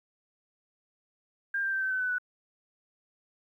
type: tone with pitch steps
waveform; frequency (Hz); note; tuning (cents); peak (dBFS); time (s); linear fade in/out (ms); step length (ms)
sine; 1600 / 1579.8 / 1559.8 / 1540.2 / 1520.7 / 1501.5 / 1482.5; G6 / G6 / G6 / G6 / F#6 / F#6 / F#6; +35 / +13 / -9 / -31 / +47 / +25 / +3; -27; 1.54-2.184; 5; 92
effects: 11-bit